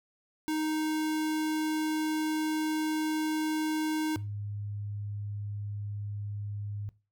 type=tone pair in turn; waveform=square / sine; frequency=311.1 / 102.77 Hz; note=D#4 / G#2; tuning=0 / -18 cents; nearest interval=octave + perfect fifth; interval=1918 cents; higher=first; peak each=-29 / -34 dBFS; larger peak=first; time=0.48-4.16 / 4.16-6.89 s; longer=first; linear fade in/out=0 ms; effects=noise-tail reverb RT60 0.3 s tail -19 dB re dry